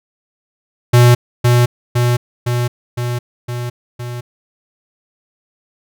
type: tone with echo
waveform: square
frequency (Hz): 121.5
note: B2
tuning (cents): -28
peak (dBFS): -6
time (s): 0.93-1.15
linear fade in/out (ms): 10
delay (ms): 510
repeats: 6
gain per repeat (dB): -3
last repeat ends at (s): 4.21
effects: none